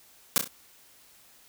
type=noise with echo; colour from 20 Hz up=white; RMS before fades=-21 dBFS; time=0.36-0.38 s; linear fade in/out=0 ms; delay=32 ms; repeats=3; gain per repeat=-7 dB; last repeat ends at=0.476 s; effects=white hiss -57 dBFS RMS until 1.48 s